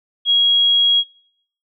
sine tone, 3300 Hz, G#7, 12 cents flat, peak -11 dBFS, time 0.25-1.04 s, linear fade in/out 50 ms, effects noise-tail reverb RT60 0.7 s tail -26 dB re dry

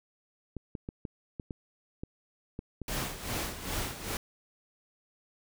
clicks, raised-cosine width 3 ms, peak -24 dBFS, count 9, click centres 0.567 / 0.752 / 0.889 / 1.052 / 1.398 / 1.508 / 2.035 / 2.591 / 2.817 s
pink noise with tremolo, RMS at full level -33 dBFS, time 2.88-4.17 s, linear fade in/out 2 ms, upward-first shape sine, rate 2.5 Hz, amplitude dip 70%
effects none

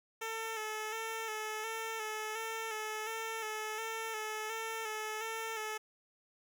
10% pulse tone with vibrato, 440 Hz, A4, in tune, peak -29 dBFS, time 0.21-5.78 s, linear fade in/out 10 ms, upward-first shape square, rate 1.4 Hz, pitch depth 33 cents each way, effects none

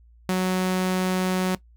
sawtooth tone, 185 Hz, F#3, in tune, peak -17 dBFS, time 0.29-1.55 s, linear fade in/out 0 ms, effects noise-tail reverb RT60 0.1 s tail -18 dB re dry + added 58 Hz sine -50 dBFS peak until 1.76 s

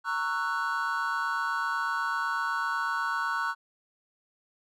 triangle chord, F# dominant seventh, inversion first, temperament just, 925 / 1110 / 1332 / 1480 Hz, A#5 / C#6 / E6 / F#6, -14 / +2 / +18 / 0 cents, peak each -33 / -31 / -32 / -29 dBFS, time 0.04-3.55 s, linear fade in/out 50 ms, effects none

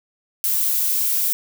violet noise, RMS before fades -20 dBFS, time 0.44-1.33 s, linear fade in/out 0 ms, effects none

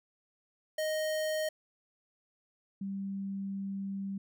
square / sine tone pair in turn, 622.3 / 196.01 Hz, D#5 / G3, 0 / 0 cents, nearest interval octave + minor sixth, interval 2000 cents, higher first, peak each -31 / -34 dBFS, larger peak first, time 0.78-1.49 / 2.81-4.18 s, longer second, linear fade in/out 5 ms, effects none

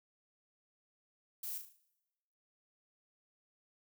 violet noise with echo, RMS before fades -42 dBFS, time 1.43-1.58 s, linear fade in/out 5 ms, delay 37 ms, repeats 5, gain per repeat -6 dB, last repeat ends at 1.765 s, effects noise-tail reverb RT60 1.0 s tail -21 dB re dry

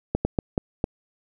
slowing click train, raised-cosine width 2 ms, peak -8 dBFS, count 5, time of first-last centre 0.15-0.841 s, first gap 100 ms, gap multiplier 1.38, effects none

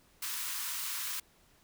white high-pass noise, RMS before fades -37 dBFS, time 0.22-1.2 s, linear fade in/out 5 ms, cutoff 920 Hz, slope 96 dB/octave, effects pink hiss -65 dBFS RMS until 1.63 s

